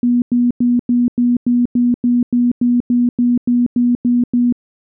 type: tone bursts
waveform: sine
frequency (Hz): 242.7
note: B3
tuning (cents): -30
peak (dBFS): -10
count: 16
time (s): 0.03-4.525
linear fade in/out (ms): 2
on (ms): 190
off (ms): 97
effects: none